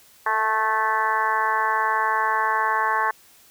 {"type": "harmonic tone with a mistuned harmonic", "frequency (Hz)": 218.7, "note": "A3", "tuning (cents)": -10, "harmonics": [2, 3, 4, 5, 6, 7, 8, 9], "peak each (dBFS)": [-34, -35, -24, -23, -35, -28, -27, -35], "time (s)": [0.26, 3.11], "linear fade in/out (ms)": 5, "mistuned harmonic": 2, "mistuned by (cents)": 16, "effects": ["white hiss -53 dBFS RMS until 3.5 s"]}